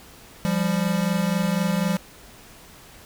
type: tone pair together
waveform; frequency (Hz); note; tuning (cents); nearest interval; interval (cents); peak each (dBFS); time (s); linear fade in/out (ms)
square; 173.28 / 197.3; F3 / G3; -13 / +11; major second; 224; -24; 0.45-1.97; 0
effects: pink hiss -47 dBFS RMS until 3.05 s